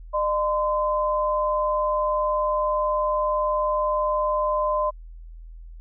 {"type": "tone pair together", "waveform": "sine", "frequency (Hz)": [605.4, 1027], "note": ["D#5", "C6"], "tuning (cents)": [-48, -33], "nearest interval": "major sixth", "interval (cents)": 915, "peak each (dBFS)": -23, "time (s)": [0.13, 4.91], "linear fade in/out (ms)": 20, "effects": ["added 41 Hz sine -38 dBFS peak until 5.8 s"]}